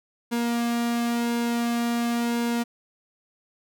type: tone with flanger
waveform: sawtooth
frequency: 236 Hz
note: A#3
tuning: 22 cents sharp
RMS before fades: -25 dBFS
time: 0.31-2.64 s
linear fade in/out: 20 ms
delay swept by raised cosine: 1.6 to 2.32 ms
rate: 0.95 Hz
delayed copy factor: -0.55
effects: none